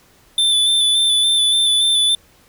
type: tone with vibrato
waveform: square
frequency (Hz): 3520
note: A7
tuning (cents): 0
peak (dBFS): -13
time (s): 0.38-2.15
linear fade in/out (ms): 2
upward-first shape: square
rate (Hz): 3.5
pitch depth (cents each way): 20
effects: pink hiss -52 dBFS RMS until 2.48 s

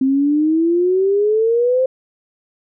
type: exponential sweep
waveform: sine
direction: up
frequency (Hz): 261.6 to 526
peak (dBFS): -12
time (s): 0.01-1.86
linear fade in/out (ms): 5
effects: none

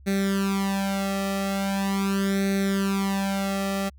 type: tone with flanger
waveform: sawtooth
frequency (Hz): 196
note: G3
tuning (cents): 0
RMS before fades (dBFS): -25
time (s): 0.06-3.9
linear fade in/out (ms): 20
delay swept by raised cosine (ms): 0.49 to 1.59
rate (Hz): 0.41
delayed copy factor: +0.9
effects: added 68 Hz sine -46 dBFS peak until 3.98 s

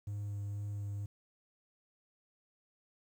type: tone with vibrato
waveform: triangle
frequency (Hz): 101.9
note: G#2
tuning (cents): -32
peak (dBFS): -34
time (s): 0.07-1.06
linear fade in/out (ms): 5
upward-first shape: sine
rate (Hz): 2.1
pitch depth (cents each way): 13
effects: tanh soft clip ceiling -30 dBFS + 11-bit

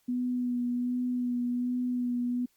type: tone with vibrato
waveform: sine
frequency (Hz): 246.1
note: B3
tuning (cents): -6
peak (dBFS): -27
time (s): 0.08-2.46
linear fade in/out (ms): 10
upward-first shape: sine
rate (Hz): 1.3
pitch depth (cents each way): 19
effects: white hiss -70 dBFS RMS until 2.56 s + Opus 48 kbps

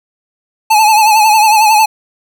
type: tone with vibrato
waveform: square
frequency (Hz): 862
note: A5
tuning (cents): -36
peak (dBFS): -6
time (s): 0.7-1.86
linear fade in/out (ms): 10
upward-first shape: triangle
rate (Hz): 11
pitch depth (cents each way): 73
effects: none

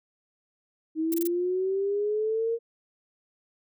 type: linear sweep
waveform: sine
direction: up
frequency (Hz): 313.1 to 466.2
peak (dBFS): -24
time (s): 0.95-2.59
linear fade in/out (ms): 50
type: noise bursts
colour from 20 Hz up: violet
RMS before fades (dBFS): -32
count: 4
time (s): 1.12-1.272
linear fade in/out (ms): 2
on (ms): 20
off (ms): 24
effects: none

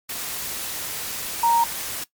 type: tone in noise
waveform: sine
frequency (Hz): 932.3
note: A#5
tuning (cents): 0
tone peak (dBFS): -15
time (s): 1.43-1.64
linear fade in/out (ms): 5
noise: white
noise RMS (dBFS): -30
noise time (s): 0.09-2.04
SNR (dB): +12
effects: noise-tail reverb RT60 0.1 s tail -18 dB re dry + MP3 96 kbps

